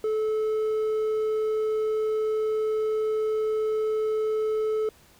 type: tone with hard clipping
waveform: sine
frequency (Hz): 433.7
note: A4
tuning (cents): -25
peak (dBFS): -24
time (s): 0.04-4.89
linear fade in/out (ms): 2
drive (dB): 3
effects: pink hiss -56 dBFS RMS until 5.19 s